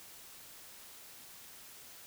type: silence
effects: white hiss -53 dBFS RMS until 2.06 s